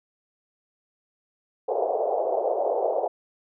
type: band-pass noise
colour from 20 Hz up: white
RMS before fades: -25 dBFS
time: 1.68-3.08 s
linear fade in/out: 10 ms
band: 420 to 740 Hz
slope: 48 dB/octave
effects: none